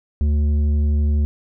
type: tone with tanh clipping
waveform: sine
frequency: 74 Hz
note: D2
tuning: 14 cents sharp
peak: -16 dBFS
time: 0.21-1.25 s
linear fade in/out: 0 ms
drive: 8 dB
effects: none